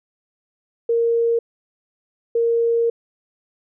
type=tone bursts at uneven times; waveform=sine; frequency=464.7 Hz; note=A#4; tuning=5 cents flat; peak=-15 dBFS; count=2; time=0.89-1.39 / 2.35-2.9 s; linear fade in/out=5 ms; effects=none